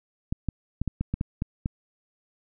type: clicks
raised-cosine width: 5 ms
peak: -14 dBFS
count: 9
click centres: 0.325 / 0.487 / 0.816 / 0.877 / 1.01 / 1.14 / 1.211 / 1.421 / 1.659 s
effects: none